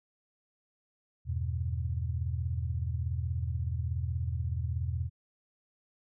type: chord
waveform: sine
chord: E minor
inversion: none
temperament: just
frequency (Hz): 82.41 / 98.89 / 123.61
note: E2 / G2 / B2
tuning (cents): 0 / +16 / +2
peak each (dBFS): -32 / -37 / -35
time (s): 1.25-5.1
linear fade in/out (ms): 50
effects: none